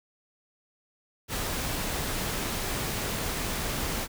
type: noise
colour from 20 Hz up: pink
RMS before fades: -31 dBFS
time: 1.28-4.08 s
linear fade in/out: 50 ms
effects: none